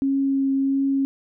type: tone with vibrato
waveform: sine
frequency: 272.3 Hz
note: C#4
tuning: 31 cents flat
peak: -18 dBFS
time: 0.02-1.05 s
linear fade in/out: 0 ms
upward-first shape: triangle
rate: 1.5 Hz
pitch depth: 11 cents each way
effects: none